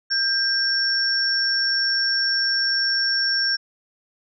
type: tone pair together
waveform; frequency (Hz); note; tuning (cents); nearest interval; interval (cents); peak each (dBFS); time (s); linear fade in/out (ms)
sine; 1591 / 5461; G6 / F8; +25 / -40; octave + major sixth; 2135; -23 / -20; 0.1-3.57; 20
effects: none